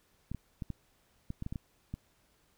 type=clicks; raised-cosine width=5 ms; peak=-25 dBFS; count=10; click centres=0.316 / 0.347 / 0.622 / 0.703 / 1.304 / 1.424 / 1.464 / 1.525 / 1.558 / 1.94 s; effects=pink hiss -70 dBFS RMS until 2.57 s